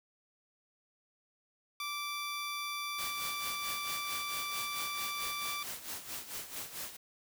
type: tone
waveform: 15% pulse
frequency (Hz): 1168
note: D6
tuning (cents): -10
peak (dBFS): -30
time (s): 1.8-5.63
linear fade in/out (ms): 2
type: noise with tremolo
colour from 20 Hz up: white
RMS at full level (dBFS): -40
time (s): 2.98-6.97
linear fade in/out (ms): 10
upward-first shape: sine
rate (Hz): 4.5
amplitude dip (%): 70
effects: none